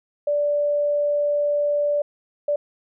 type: tone bursts at uneven times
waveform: sine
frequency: 584 Hz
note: D5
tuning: 10 cents flat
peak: -18 dBFS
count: 2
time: 0.27-2.02 / 2.48-2.56 s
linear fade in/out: 5 ms
effects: none